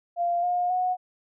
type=tone with pitch steps; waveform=sine; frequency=694 / 713 / 732 Hz; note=F5 / F5 / F#5; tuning=-11 / +36 / -19 cents; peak=-22 dBFS; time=0.16-0.97 s; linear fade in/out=50 ms; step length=270 ms; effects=none